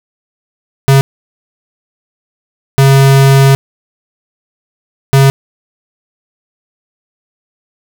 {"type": "tone bursts at uneven times", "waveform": "square", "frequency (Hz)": 136.3, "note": "C#3", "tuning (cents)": -29, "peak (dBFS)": -4, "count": 3, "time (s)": [[0.88, 1.01], [2.78, 3.55], [5.13, 5.3]], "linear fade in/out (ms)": 0, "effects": []}